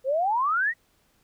sine exponential sweep, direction up, 503 to 1959 Hz, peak -21 dBFS, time 0.04-0.74 s, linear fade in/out 50 ms, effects pink hiss -66 dBFS RMS until 1.23 s

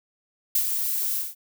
violet noise with ADSR envelope, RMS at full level -20 dBFS, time 0.55-1.35 s, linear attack 4 ms, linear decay 76 ms, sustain -6 dB, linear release 190 ms, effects none

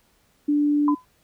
sine tone, 293.1 Hz, D4, 3 cents flat, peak -17 dBFS, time 0.48-0.95 s, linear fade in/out 10 ms
sine tone with exponential decay, 1010 Hz, B5, 39 cents sharp, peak -18 dBFS, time 0.88-1.05 s, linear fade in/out 2 ms, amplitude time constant 35 ms
effects pink hiss -63 dBFS RMS until 1.23 s

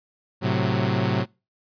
sawtooth chord, F# diminished, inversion first, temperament equal, 110 / 130.81 / 185 Hz, A2 / C3 / F#3, 0 / 0 / 0 cents, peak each -21 dBFS, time 0.41-1.26 s, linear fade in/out 50 ms, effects noise-tail reverb RT60 0.3 s tail -26 dB re dry + resampled to 11025 Hz

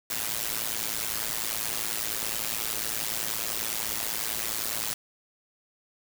white noise with amplitude modulation, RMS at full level -27 dBFS, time 0.1-4.94 s, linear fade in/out 5 ms, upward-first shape sine, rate 110 Hz, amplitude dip 90%, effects none

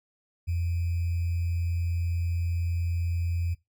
sine tone with sample-and-hold, 85.5 Hz, F2, 36 cents flat, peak -25 dBFS, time 0.47-3.55 s, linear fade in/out 20 ms, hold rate 2450 Hz, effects noise-tail reverb RT60 0.2 s tail -21 dB re dry

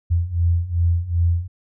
sine beating tone pair, 84 / 86.6 Hz, E2 / F2, +33 / -14 cents, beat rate 2.6 Hz, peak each -21 / -18 dBFS, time 0.1-1.48 s, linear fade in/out 20 ms, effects none

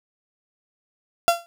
35% pulse tone with exponential decay, 684 Hz, F5, 36 cents flat, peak -9 dBFS, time 1.28-1.46 s, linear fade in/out 0 ms, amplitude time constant 37 ms, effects none

